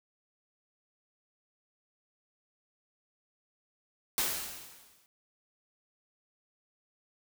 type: noise with exponential decay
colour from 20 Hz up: white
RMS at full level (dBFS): -28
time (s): 4.18-5.06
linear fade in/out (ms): 0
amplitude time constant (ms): 190
effects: none